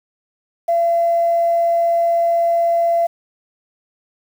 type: tone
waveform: sine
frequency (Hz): 679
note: F5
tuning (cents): -49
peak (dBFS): -12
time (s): 0.68-3.07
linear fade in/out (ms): 10
effects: tanh soft clip ceiling -8 dBFS + 7-bit